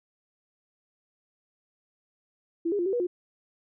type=tone with pitch steps; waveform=sine; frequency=334.9 / 408 / 348.3 / 386.1 / 484 / 356.5 Hz; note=E4 / G#4 / F4 / G4 / B4 / F4; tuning=+27 / -31 / -5 / -26 / -35 / +36 cents; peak=-24 dBFS; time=2.65-3.07 s; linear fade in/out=10 ms; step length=70 ms; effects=none